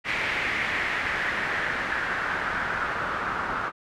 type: noise with low-pass filter sweep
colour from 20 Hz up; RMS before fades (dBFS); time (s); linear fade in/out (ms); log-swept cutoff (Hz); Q
white; -28; 0.04-3.72; 50; 2200 to 1300; 3.4
effects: none